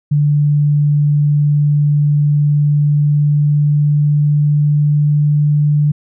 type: tone with pitch glide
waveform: sine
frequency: 146.83 to 147.94 Hz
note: D3 to D3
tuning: 0 to +13 cents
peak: -9 dBFS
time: 0.11-5.92 s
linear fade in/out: 10 ms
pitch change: +13 cents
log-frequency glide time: 2.62-5.42 s
effects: none